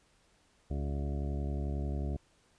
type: harmonic tone with a mistuned harmonic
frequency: 71.2 Hz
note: C#2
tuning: 47 cents sharp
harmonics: 1 / 2 / 3 / 4 / 5 / 6 / 8 / 9 / 10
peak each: -33 / -39 / -43 / -45 / -47 / -49 / -51 / -52 / -53 dBFS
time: 0.7-2.17 s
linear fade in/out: 10 ms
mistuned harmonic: 6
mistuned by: -16 cents
effects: pink hiss -68 dBFS RMS until 2.58 s + resampled to 22050 Hz